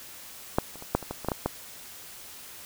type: clicks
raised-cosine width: 1 ms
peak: -7 / -30 / -27 / -7 / -24 / -18 / -22 / -11 / -13 / -11 dBFS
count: 10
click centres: 0.585 / 0.757 / 0.824 / 0.95 / 1.027 / 1.11 / 1.247 / 1.286 / 1.318 / 1.46 s
effects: white hiss -45 dBFS RMS until 2.65 s